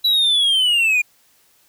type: linear sweep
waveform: triangle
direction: down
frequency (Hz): 3951 to 2400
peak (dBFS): -12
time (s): 0.04-1.02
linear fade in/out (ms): 10
effects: white hiss -57 dBFS RMS until 1.68 s